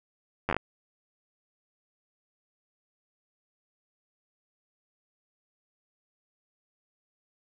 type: slowing click train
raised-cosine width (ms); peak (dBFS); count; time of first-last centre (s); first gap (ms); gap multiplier
0.5; -12; 6; 0.49-0.566; 10; 1.21
effects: none